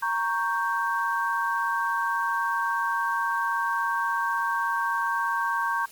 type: chord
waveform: sine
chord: G diminished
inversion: first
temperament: equal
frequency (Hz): 932.3 / 1108.7 / 1568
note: Bb5 / Db6 / G6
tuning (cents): 0 / 0 / 0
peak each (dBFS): -28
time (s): 0.02-5.86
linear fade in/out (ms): 10
effects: white hiss -50 dBFS RMS until 5.91 s + Opus 48 kbps